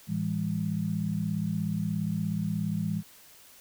sine tone cluster, 110 / 165.5 / 202.4 Hz, A2 / E3 / G#3, 0 / +7 / -44 cents, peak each -35 / -30 / -31 dBFS, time 0.07-3.03 s, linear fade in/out 50 ms, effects white hiss -54 dBFS RMS until 3.6 s

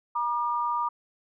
sine tone pair together, 954.8 / 1203 Hz, A#5 / D6, +41 / +41 cents, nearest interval major third, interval 400 cents, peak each -27 / -28 dBFS, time 0.15-0.89 s, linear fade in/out 10 ms, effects none

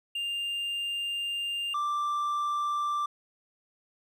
triangle tone pair in turn, 2800 / 1177.3 Hz, F7 / D6, +4 / +4 cents, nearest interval octave + minor third, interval 1500 cents, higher first, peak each -28 / -25 dBFS, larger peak second, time 0.15-1.74 / 1.74-3.06 s, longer first, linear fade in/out 5 ms, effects none

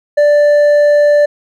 sine tone with hard clipping, 587.3 Hz, D5, in tune, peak -7 dBFS, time 0.17-1.26 s, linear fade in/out 10 ms, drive 4 dB, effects none

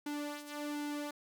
sawtooth tone with flanger, 293.7 Hz, D4, in tune, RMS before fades -40 dBFS, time 0.06-1.11 s, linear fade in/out 5 ms, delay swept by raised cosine 1.6 to 3.4 ms, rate 1.3 Hz, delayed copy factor -0.6, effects none

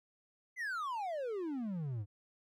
triangle exponential sweep, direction down, 2085 to 95.9 Hz, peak -34 dBFS, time 0.56-2.06 s, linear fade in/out 50 ms, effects none

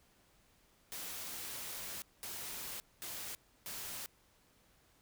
white noise bursts at uneven times, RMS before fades -44 dBFS, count 4, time 0.92-2.02 / 2.23-2.8 / 3.02-3.35 / 3.66-4.06 s, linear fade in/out 0 ms, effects pink hiss -69 dBFS RMS until 5.01 s

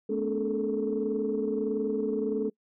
sine tone cluster, 214.8 / 245.7 / 283.8 / 432.2 / 453.7 Hz, A3 / B3 / C#4 / A4 / A#4, -41 / -9 / +41 / -31 / -47 cents, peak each -32 / -36 / -33 / -28 / -37 dBFS, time 0.09-2.5 s, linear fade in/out 10 ms, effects noise-tail reverb RT60 0.1 s tail -25 dB re dry + tanh soft clip ceiling -18 dBFS

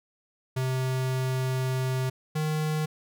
square tone pair in turn, 129.9 / 154.48 Hz, C3 / D#3, -12 / -12 cents, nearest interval minor third, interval 300 cents, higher second, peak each -26 dBFS, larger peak neither, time 0.56-2.1 / 2.35-2.86 s, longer first, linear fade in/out 10 ms, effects none

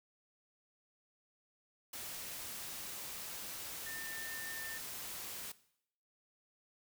sine tone in noise, 1801 Hz, A6, 40 cents sharp, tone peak -45 dBFS, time 3.86-4.78 s, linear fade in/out 5 ms, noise white, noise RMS -45 dBFS, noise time 1.93-5.52 s, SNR -3 dB, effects noise-tail reverb RT60 0.7 s tail -18 dB re dry

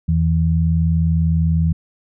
sine tone pair together, 83.5 / 163.47 Hz, E2 / E3, +23 / -14 cents, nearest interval octave, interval 1163 cents, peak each -16 dBFS, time 0.08-1.73 s, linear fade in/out 10 ms, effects none

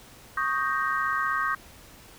sine chord, Eb dominant seventh, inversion third, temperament equal, 1108.7 / 1244.5 / 1568 / 1864.7 Hz, Db6 / Eb6 / G6 / Bb6, 0 / 0 / 0 / 0 cents, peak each -29 / -29 / -29 / -32 dBFS, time 0.37-1.55 s, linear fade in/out 5 ms, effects pink hiss -50 dBFS RMS until 2.18 s

